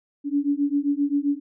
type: beating tone pair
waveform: sine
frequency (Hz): 282 / 289.6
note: C#4 / D4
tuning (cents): +30 / -24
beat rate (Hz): 7.6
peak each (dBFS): -23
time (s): 0.24-1.4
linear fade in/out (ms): 50
effects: none